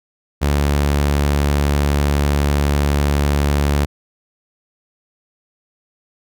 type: tone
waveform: sawtooth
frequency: 72 Hz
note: D2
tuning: 34 cents flat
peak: -10 dBFS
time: 0.41-3.86 s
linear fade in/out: 20 ms
effects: none